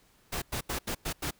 pink noise bursts at uneven times, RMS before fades -33 dBFS, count 6, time 0.32-0.42 / 0.52-0.61 / 0.69-0.79 / 0.87-0.95 / 1.05-1.13 / 1.22-1.31 s, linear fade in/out 10 ms, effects pink hiss -64 dBFS RMS until 1.39 s

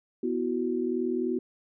sine chord, B suspended fourth, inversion none, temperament equal, 246.9 / 329.6 / 370 Hz, B3 / E4 / F#4, 0 / 0 / 0 cents, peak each -30 / -32 / -29 dBFS, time 0.23-1.39 s, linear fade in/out 5 ms, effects none

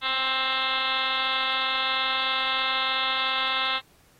sine tone with frequency modulation, 2373 Hz, D7, 17 cents sharp, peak -23 dBFS, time 0.01-3.81 s, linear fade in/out 50 ms, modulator 264 Hz, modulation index 5.6, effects pink hiss -60 dBFS RMS until 4.19 s + AAC 48 kbps

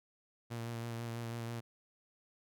sawtooth tone with vibrato, 116.54 Hz, A#2, in tune, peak -35 dBFS, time 0.5-1.61 s, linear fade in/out 20 ms, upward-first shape sine, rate 6.1 Hz, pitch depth 23 cents each way, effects none

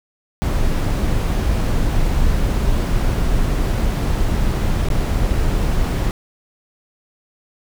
brown noise with dropouts, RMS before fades -17 dBFS, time 0.42-6.11 s, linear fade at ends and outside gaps 0 ms, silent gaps 4.886-4.902 s, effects none

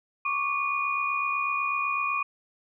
sine tone cluster, 1108 / 1176 / 2455 Hz, C#6 / D6 / D#7, -1 / +2 / -24 cents, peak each -29 / -32 / -28 dBFS, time 0.25-2.23 s, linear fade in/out 5 ms, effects none

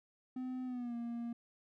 triangle tone with pitch glide, 255.1 to 235.3 Hz, C4 to A#3, -44 to +16 cents, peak -36 dBFS, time 0.36-1.33 s, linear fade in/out 5 ms, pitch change -140 cents, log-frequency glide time 0.65-0.95 s, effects none

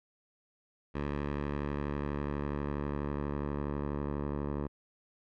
10% pulse tone with low-pass filter sweep, 72.2 Hz, D2, 29 cents flat, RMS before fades -35 dBFS, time 0.94-4.68 s, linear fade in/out 20 ms, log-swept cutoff 2200 to 990 Hz, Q 0.89, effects none

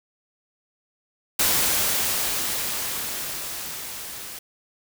white noise with level ramp, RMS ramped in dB -20 to -37 dBFS, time 1.39-4.39 s, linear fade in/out 5 ms, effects none

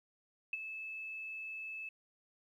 sine tone with ADSR envelope, 2613 Hz, E7, 16 cents flat, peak -31 dBFS, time 0.53-1.89 s, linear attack 3 ms, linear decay 25 ms, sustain -10 dB, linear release 4 ms, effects 12-bit

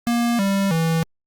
square tone with pitch steps, 236.6 / 196.67 / 163.48 Hz, A#3 / G3 / E3, +26 / +6 / -14 cents, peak -18 dBFS, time 0.07-1.03 s, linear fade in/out 0 ms, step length 320 ms, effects Opus 48 kbps

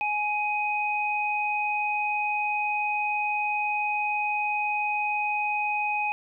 sine tone pair together, 837 / 2507 Hz, G#5 / D#7, +13 / +12 cents, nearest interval octave + perfect fifth, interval 1899 cents, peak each -27 dBFS, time 0.01-6.12 s, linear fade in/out 0 ms, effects none

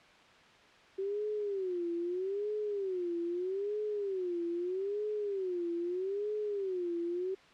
sine tone with vibrato, 380 Hz, F#4, 46 cents sharp, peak -32 dBFS, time 0.98-7.35 s, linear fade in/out 10 ms, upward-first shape sine, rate 0.79 Hz, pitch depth 190 cents each way, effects white hiss -58 dBFS RMS until 7.53 s + low-pass 3000 Hz 12 dB/octave

